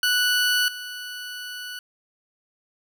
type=tone with level steps; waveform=20% pulse; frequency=1480 Hz; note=F#6; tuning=in tune; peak=-14 / -28 dBFS; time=0.03-1.79 s; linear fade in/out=2 ms; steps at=0.68 s; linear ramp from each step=2 ms; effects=none